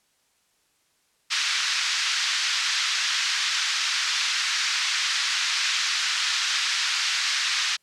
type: band-pass noise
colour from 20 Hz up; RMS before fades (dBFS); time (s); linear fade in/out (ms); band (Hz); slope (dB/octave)
white; -25; 1.3-7.77; 20; 1300 to 5600; 24
effects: white hiss -67 dBFS RMS until 7.82 s + low-pass 10000 Hz 12 dB/octave